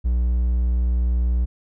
triangle tone, 60.4 Hz, B1, 38 cents flat, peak -15 dBFS, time 0.04-1.46 s, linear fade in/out 20 ms, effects none

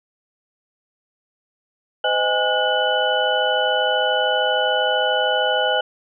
sine tone cluster, 511 / 624 / 822 / 1454 / 2991 Hz, C5 / D#5 / G#5 / F#6 / F#7, -41 / +5 / -18 / -31 / +18 cents, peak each -23 dBFS, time 2.04-5.81 s, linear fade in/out 5 ms, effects none

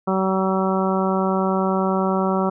harmonic tone, 190 Hz, F#3, 46 cents sharp, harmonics 1 / 2 / 3 / 4 / 5 / 6 / 7, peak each -21 / -24 / -26 / -27 / -28 / -29 / -29 dBFS, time 0.07-2.5 s, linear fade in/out 10 ms, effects none

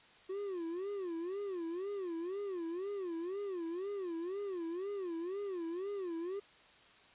triangle tone with vibrato, 366.5 Hz, F#4, 16 cents flat, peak -35 dBFS, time 0.29-6.4 s, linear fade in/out 10 ms, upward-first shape sine, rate 2 Hz, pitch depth 190 cents each way, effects white hiss -61 dBFS RMS until 7.14 s + resampled to 8000 Hz

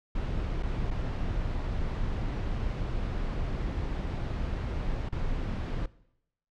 brown noise with dropouts, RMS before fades -31 dBFS, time 0.15-5.86 s, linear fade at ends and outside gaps 5 ms, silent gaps 0.627-0.631 / 0.905-0.91 / 5.09-5.123 s, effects noise-tail reverb RT60 0.8 s tail -20 dB re dry + low-pass 4000 Hz 12 dB/octave

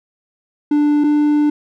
triangle tone pair in turn, 294.9 / 296.6 Hz, D4 / D4, +7 / +17 cents, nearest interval unison, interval 10 cents, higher second, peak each -9 dBFS, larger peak neither, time 0.71-1.04 / 1.04-1.5 s, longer second, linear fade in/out 5 ms, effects none

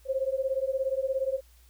sine beating tone pair, 523.3 / 540.3 Hz, C5 / C#5, 0 / -44 cents, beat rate 17 Hz, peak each -29 dBFS, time 0.05-1.41 s, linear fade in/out 50 ms, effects added 60 Hz sine -55 dBFS peak until 1.69 s + white hiss -63 dBFS RMS until 1.69 s

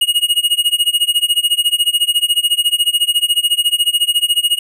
square tone with tremolo, 2878 Hz, F#7, 49 cents flat, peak -9 dBFS, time 0.01-4.59 s, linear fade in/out 5 ms, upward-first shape sine, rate 14 Hz, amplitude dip 95%, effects none

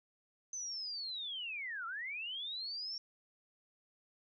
sine linear two-way sweep, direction down then up, 6200 to 1301 to 5540 Hz, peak -39 dBFS, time 0.53-2.98 s, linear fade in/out 2 ms, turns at 1.86 s, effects none

